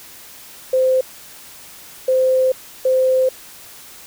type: tone bursts at uneven times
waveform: sine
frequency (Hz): 518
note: C5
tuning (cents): -17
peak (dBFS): -12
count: 3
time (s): 0.73-1.01 / 2.08-2.52 / 2.85-3.29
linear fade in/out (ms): 5
effects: white hiss -40 dBFS RMS until 4.06 s